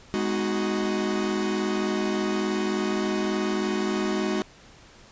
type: chord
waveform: 45% pulse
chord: G# minor seventh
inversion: none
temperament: equal with one note detuned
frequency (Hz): 207.7 / 251.1 / 311.1 / 370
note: G#3 / B3 / D#4 / F#4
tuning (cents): 0 / +29 / 0 / 0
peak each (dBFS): -28 / -34 / -31 / -28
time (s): 0.14-4.42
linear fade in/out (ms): 0
effects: pink hiss -51 dBFS RMS until 5.11 s + resampled to 16000 Hz